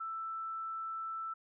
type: tone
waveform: sine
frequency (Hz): 1325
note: E6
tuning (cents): +9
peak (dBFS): -37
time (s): 0-1.34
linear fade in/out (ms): 10
effects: none